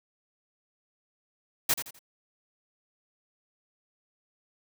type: noise with echo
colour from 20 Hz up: white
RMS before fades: -24 dBFS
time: 1.69-1.74 s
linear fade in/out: 5 ms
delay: 84 ms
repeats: 3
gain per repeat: -10 dB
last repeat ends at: 1.992 s
effects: none